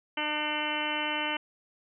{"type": "harmonic tone with a mistuned harmonic", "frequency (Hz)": 301.5, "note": "D4", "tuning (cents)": 46, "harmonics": [1, 2, 3, 4, 5, 6, 7, 8, 9, 10], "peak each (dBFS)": [-38, -39, -35, -41, -38, -41, -37, -39, -37, -35], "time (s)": [0.17, 1.37], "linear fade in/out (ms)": 5, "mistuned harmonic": 8, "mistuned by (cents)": -43, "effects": []}